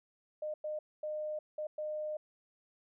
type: tone bursts at uneven times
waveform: sine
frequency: 610 Hz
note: D#5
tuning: 34 cents flat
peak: -35 dBFS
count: 5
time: 0.42-0.54 / 0.64-0.79 / 1.03-1.39 / 1.58-1.67 / 1.78-2.17 s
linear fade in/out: 5 ms
effects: none